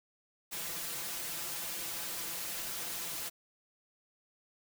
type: noise with comb filter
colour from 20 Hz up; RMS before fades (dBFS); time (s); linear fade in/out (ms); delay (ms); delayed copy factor
white; -39; 0.51-3.3; 20; 5.9; +0.8
effects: none